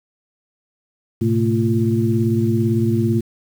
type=tone cluster; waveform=sine; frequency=109.4 / 127.3 / 224.6 / 344.8 Hz; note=A2 / C3 / A3 / F4; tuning=-9 / -47 / +36 / -22 cents; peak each=-19 / -23 / -19 / -21 dBFS; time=1.21-3.21 s; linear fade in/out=10 ms; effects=7-bit